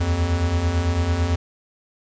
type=beating tone pair; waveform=square; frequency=77.8 / 86.8 Hz; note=D#2 / F2; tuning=0 / -10 cents; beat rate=9 Hz; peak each=-26 / -20 dBFS; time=0-1.36 s; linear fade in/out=10 ms; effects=resampled to 16000 Hz + 8-bit